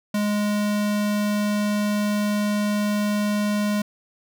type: tone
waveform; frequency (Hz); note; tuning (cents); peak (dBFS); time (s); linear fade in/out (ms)
square; 207.7; G#3; 0; -21; 0.14-3.82; 5
effects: none